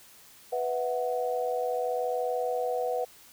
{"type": "chord", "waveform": "sine", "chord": "B suspended fourth", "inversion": "none", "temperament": "equal", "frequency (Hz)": [493.9, 659.3, 740], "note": ["B4", "E5", "F#5"], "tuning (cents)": [0, 0, 0], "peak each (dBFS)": [-29, -34, -32], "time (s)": [0.52, 3.05], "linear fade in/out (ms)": 10, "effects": ["white hiss -54 dBFS RMS until 3.32 s"]}